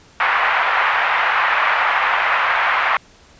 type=band-pass noise; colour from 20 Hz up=pink; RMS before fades=-17 dBFS; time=0.2-2.97 s; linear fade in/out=2 ms; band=830 to 2300 Hz; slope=24 dB/octave; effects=pink hiss -48 dBFS RMS until 3.39 s + resampled to 16000 Hz